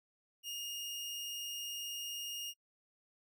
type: tone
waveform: sawtooth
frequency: 2843 Hz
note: F7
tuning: 30 cents sharp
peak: -37 dBFS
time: 0.43-2.54 s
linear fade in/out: 50 ms
effects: noise-tail reverb RT60 0.1 s tail -23 dB re dry